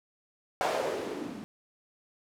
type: noise with low-pass filter sweep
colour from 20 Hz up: violet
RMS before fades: -33 dBFS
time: 0.61-1.44 s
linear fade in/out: 0 ms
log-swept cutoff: 700 to 220 Hz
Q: 2.8
effects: none